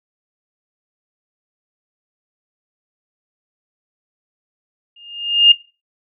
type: tone with exponential growth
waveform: sine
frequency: 2825 Hz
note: F7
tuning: 19 cents sharp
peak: -3 dBFS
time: 4.96-5.52 s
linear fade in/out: 5 ms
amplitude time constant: 120 ms
effects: noise-tail reverb RT60 0.3 s tail -18 dB re dry